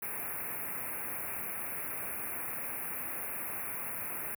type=band-stop noise; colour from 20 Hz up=white; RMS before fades=-38 dBFS; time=0.02-4.35 s; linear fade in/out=5 ms; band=2600 to 10000 Hz; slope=96 dB/octave; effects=high-pass 80 Hz 12 dB/octave